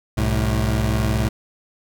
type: tone pair together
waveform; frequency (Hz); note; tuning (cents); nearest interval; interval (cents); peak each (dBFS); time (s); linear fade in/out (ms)
25% pulse; 63.9 / 108.4; C2 / A2; -40 / -25; major sixth; 915; -17; 0.17-1.29; 10
effects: none